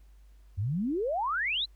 sine exponential sweep, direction up, 88 to 4186 Hz, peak -27 dBFS, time 0.57-1.66 s, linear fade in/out 20 ms, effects added 50 Hz sine -52 dBFS peak until 1.75 s + pink hiss -71 dBFS RMS until 1.75 s

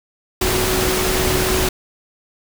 sine tone in noise, 371.6 Hz, F#4, 7 cents sharp, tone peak -21 dBFS, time 0.41-1.69 s, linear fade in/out 5 ms, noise pink, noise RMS -19 dBFS, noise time 0.41-1.69 s, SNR -5 dB, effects none

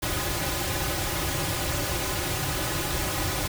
pink noise with comb filter, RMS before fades -28 dBFS, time 0.02-3.48 s, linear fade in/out 10 ms, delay 4.4 ms, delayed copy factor -0.85, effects none

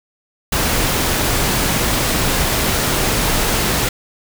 pink noise, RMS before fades -17 dBFS, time 0.52-3.89 s, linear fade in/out 5 ms, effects none

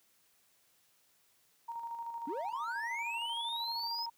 sine tone with tremolo, 930 Hz, A#5, 4 cents flat, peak -37 dBFS, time 1.68-4.1 s, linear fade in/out 10 ms, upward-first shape square, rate 13 Hz, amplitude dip 40%
triangle linear sweep, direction up, 251.4 to 5160 Hz, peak -35 dBFS, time 2.27-4.06 s, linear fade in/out 5 ms
effects white hiss -70 dBFS RMS until 4.17 s + high-pass 60 Hz 12 dB/octave

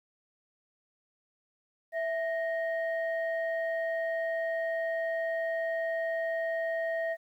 sine tone pair together, 658.6 / 1864.7 Hz, E5 / A#6, -2 / 0 cents, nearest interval octave + tritone, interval 1802 cents, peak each -29 / -35 dBFS, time 1.92-7.17 s, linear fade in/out 50 ms, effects tanh soft clip ceiling -22 dBFS + 11-bit

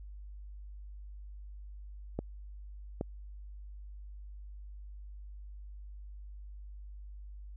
clicks, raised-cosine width 2 ms, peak -20 dBFS, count 2, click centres 2.19 / 3.011 s, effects added 50 Hz sine -44 dBFS peak until 7.56 s

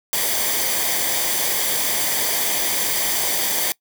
white noise with comb filter, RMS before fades -21 dBFS, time 0.13-3.72 s, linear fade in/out 0 ms, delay 0.74 ms, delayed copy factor -0.6, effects noise-tail reverb RT60 0.1 s tail -22 dB re dry

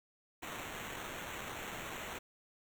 white noise with sample-and-hold, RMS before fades -44 dBFS, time 0.42-2.19 s, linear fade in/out 10 ms, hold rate 4900 Hz, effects none

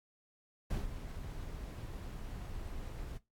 brown noise with ADSR envelope, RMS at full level -34 dBFS, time 0.7-3.18 s, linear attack 10 ms, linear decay 160 ms, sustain -9 dB, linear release 12 ms, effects noise-tail reverb RT60 0.2 s tail -18 dB re dry + AAC 64 kbps

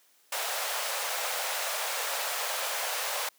pink high-pass noise, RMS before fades -32 dBFS, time 0.32-3.29 s, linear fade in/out 5 ms, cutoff 510 Hz, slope 48 dB/octave, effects white hiss -64 dBFS RMS until 3.38 s + high-pass 300 Hz 12 dB/octave

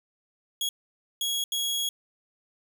sawtooth tone bursts at uneven times, 3322 Hz, G#7, in tune, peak -23 dBFS, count 3, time 0.61-0.69 / 1.21-1.44 / 1.52-1.89 s, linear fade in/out 2 ms, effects none

